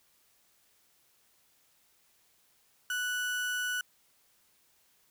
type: tone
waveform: 35% pulse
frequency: 1480 Hz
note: F#6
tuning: in tune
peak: -29 dBFS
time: 2.9-3.81 s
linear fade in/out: 2 ms
effects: white hiss -68 dBFS RMS until 5.1 s